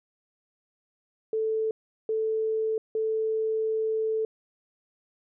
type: tone bursts at uneven times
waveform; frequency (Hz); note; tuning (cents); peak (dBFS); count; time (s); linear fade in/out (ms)
sine; 440; A4; 0; -24; 3; 1.33-1.71 / 2.09-2.78 / 2.95-4.25; 2
effects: none